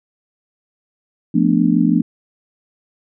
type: chord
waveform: sine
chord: B half-diminished seventh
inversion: second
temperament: equal with one note detuned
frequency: 174.61 / 221.4 / 246.9 / 293.7 Hz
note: F3 / A3 / B3 / D4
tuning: 0 / +11 / 0 / 0 cents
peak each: -17 dBFS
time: 1.34-2.02 s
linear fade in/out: 10 ms
effects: none